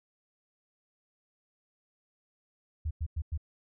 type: tone bursts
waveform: sine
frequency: 77.78 Hz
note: D#2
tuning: in tune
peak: -29 dBFS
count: 4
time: 2.85-3.377 s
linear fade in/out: 10 ms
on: 59 ms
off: 97 ms
effects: none